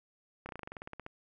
slowing click train, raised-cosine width 0.5 ms, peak -27 dBFS, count 14, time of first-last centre 0.46-1.064 s, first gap 30 ms, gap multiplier 1.07, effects none

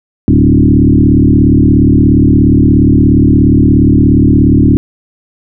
sine tone with frequency modulation, 188.7 Hz, F#3, 34 cents sharp, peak -3 dBFS, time 0.28-4.77 s, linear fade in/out 0 ms, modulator 37 Hz, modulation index 3.5, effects none

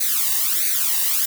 blue noise with flanger, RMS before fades -20 dBFS, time 0-1.26 s, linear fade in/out 10 ms, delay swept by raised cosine 0.47 to 1.08 ms, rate 1.5 Hz, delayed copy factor +1, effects none

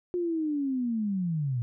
sine linear sweep, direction down, 360.1 to 115 Hz, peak -26 dBFS, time 0.14-1.62 s, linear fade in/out 0 ms, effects none

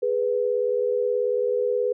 sine tone pair together, 415.1 / 493.6 Hz, G#4 / B4, -1 / -1 cents, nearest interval minor third, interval 300 cents, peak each -25 / -22 dBFS, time 0.02-1.93 s, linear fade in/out 10 ms, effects none

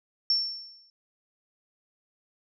sine tone with exponential decay, 5430 Hz, F8, 50 cents flat, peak -19 dBFS, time 0.3-0.9 s, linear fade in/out 1 ms, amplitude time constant 130 ms, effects none

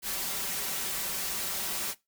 white noise with comb filter, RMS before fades -33 dBFS, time 0.02-1.95 s, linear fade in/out 50 ms, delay 5.2 ms, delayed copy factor +0.55, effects noise-tail reverb RT60 0.2 s tail -19 dB re dry

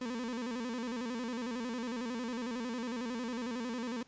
35% pulse tone with vibrato, 239.5 Hz, A#3, 47 cents sharp, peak -34 dBFS, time 0.01-4.03 s, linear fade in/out 5 ms, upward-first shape square, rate 11 Hz, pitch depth 95 cents each way, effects pink hiss -64 dBFS RMS until 4.07 s + resampled to 16000 Hz

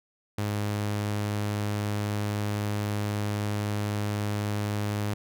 sawtooth tone, 103.83 Hz, G#2, in tune, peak -23 dBFS, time 0.38-5.14 s, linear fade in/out 5 ms, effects none

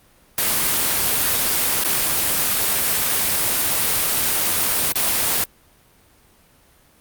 white noise with dropouts, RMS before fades -19 dBFS, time 0.38-5.44 s, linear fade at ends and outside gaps 2 ms, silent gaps 1.838-1.847 / 4.922-4.955 s, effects pink hiss -54 dBFS RMS until 7 s + Opus 32 kbps

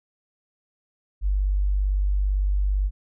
sine tone, 48.9 Hz, G1, 4 cents flat, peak -19 dBFS, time 1.21-2.91 s, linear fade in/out 50 ms, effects none

